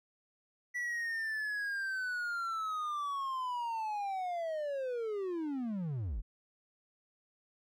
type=linear sweep; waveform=triangle; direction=down; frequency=1964 to 36.71 Hz; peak=-32 dBFS; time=0.74-6.22 s; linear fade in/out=20 ms; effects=none